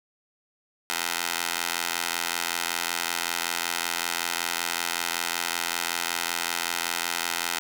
15% pulse tone with high-pass filter, 85.3 Hz, F2, 40 cents flat, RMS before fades -29 dBFS, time 0.9-7.59 s, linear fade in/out 0 ms, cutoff 1300 Hz, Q 0.53, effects none

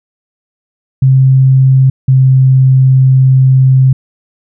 sine tone pair in turn, 132.4 / 131.49 Hz, C3 / C3, +21 / +9 cents, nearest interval unison, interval 12 cents, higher first, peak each -3 dBFS, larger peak neither, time 1.02-1.9 / 2.08-3.93 s, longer second, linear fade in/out 5 ms, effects none

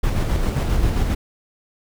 brown noise with tremolo, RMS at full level -18 dBFS, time 0.03-1.15 s, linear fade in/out 10 ms, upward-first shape square, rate 7.5 Hz, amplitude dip 30%, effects none

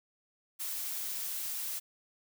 blue noise, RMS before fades -37 dBFS, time 0.59-1.8 s, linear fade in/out 20 ms, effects none

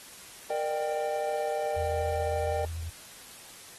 triangle chord, G minor, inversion first, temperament equal with one note detuned, 466.2 / 602.1 / 784 Hz, Bb4 / D5 / G5, 0 / +43 / 0 cents, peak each -32 / -29 / -31 dBFS, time 0.5-2.65 s, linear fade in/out 2 ms
sine tone with vibrato, 82.41 Hz, E2, in tune, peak -33 dBFS, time 1.76-2.9 s, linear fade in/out 10 ms, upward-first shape triangle, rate 12 Hz, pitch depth 24 cents each way
effects white hiss -48 dBFS RMS until 3.78 s + AAC 32 kbps

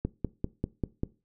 click train, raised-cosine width 3 ms, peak -15 dBFS, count 6, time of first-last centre 0.05-1.034 s, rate 5.08 Hz, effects noise-tail reverb RT60 0.3 s tail -20 dB re dry

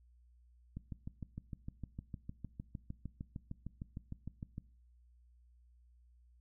click train, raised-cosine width 5 ms, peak -30 dBFS, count 26, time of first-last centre 0.77-4.581 s, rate 6.56 Hz, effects noise-tail reverb RT60 0.5 s tail -21 dB re dry + added 60 Hz sine -62 dBFS peak until 6.4 s

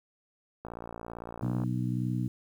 click train, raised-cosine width 1 ms, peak -26 dBFS, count 58, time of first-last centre 0.65-1.636 s, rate 57.8 Hz
harmonic tone, 61.74 Hz, B1, in tune, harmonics 2 / 3 / 4 / 5, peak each -30 / -34 / -36 / -38 dBFS, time 1.42-2.28 s, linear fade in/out 5 ms
effects 10-bit

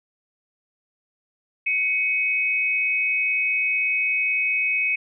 sine tone pair together, 2221 / 2532 Hz, C#7 / D#7, +3 / +30 cents, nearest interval major second, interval 227 cents, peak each -24 / -21 dBFS, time 1.66-4.96 s, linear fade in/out 10 ms, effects none

